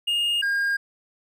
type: tone pair in turn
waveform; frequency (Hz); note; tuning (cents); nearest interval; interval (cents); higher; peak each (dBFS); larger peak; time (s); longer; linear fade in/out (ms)
triangle; 2841 / 1616.7; F7 / G#6; +29 / -47; minor seventh; 976; first; -19; neither; 0.07-0.42 / 0.42-0.77; neither; 10
effects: none